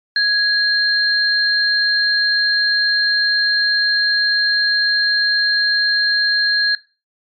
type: tone pair together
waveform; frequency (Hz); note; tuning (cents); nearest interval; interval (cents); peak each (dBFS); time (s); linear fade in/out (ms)
sine; 1661.2 / 4186; G#6 / C8; 0 / 0; octave + major third; 1600; -15; 0.16-6.75; 2
effects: noise-tail reverb RT60 0.3 s tail -18 dB re dry + MP3 64 kbps